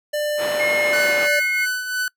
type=tone with pitch glide; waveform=square; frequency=595 to 585.1 Hz; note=D5 to D5; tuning=+22 to -7 cents; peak=-21 dBFS; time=0.13-1.4 s; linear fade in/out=10 ms; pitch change=-29 cents; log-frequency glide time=0.75-1.15 s
type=band-pass noise; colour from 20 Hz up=pink; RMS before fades=-29 dBFS; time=0.37-1.29 s; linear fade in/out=50 ms; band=360 to 2500 Hz; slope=12 dB/octave
type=tone; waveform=sine; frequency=2153 Hz; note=C7; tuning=49 cents sharp; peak=-19 dBFS; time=0.59-1.66 s; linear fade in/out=20 ms
type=tone with tremolo; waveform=45% pulse; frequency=1498 Hz; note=F#6; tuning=21 cents sharp; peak=-19 dBFS; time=0.93-2.08 s; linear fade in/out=2 ms; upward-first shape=triangle; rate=3 Hz; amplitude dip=60%
effects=noise-tail reverb RT60 0.1 s tail -24 dB re dry